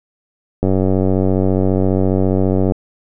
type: click train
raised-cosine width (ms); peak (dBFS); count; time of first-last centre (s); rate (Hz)
2; -3; 199; 0.63-2.721; 94.7
effects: none